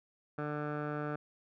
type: tone with low-pass filter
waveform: 15% pulse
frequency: 148.7 Hz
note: D3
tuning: 22 cents sharp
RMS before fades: -37 dBFS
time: 0.38-1.16 s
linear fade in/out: 5 ms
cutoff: 1300 Hz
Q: 2.5
effects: none